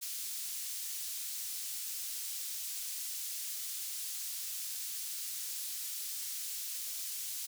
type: high-pass noise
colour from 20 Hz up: pink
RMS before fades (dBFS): -40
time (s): 0.01-7.47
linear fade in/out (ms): 20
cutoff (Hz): 5600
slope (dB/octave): 12
effects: none